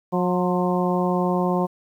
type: harmonic tone with a mistuned harmonic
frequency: 180.3 Hz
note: F#3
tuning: 45 cents flat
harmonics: 1 / 2 / 3 / 4 / 5 / 6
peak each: -22 / -25 / -27 / -28 / -29 / -30 dBFS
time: 0.12-1.67 s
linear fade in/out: 20 ms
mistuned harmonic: 6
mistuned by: -46 cents
effects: 9-bit